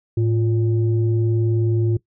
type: tone pair together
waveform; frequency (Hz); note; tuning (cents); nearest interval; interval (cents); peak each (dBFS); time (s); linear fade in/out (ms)
sine; 109.99 / 349.2; A2 / F4; 0 / 0; octave + minor sixth; 2000; -16 / -22; 0.17-1.97; 5
effects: noise-tail reverb RT60 0.1 s tail -20 dB re dry + tanh soft clip ceiling -9 dBFS